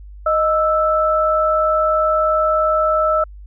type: tone pair together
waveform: sine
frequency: 622.2 / 1318.5 Hz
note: D#5 / E6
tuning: 0 / 0 cents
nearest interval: octave + minor second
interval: 1300 cents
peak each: -16 dBFS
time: 0.26-3.24 s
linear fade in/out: 5 ms
effects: added 50 Hz sine -34 dBFS peak until 3.46 s